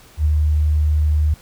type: tone with ADSR envelope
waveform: sine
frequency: 75.9 Hz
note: D#2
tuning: 42 cents flat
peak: -11 dBFS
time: 0.17-1.34 s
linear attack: 83 ms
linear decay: 9 ms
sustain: -2 dB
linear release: 4 ms
effects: pink hiss -47 dBFS RMS until 1.41 s